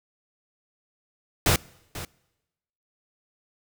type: noise with echo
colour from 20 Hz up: pink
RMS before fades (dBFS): -20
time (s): 1.46-1.56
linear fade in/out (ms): 2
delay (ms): 490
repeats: 1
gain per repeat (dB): -15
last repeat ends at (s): 2.05
effects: noise-tail reverb RT60 1.0 s tail -24 dB re dry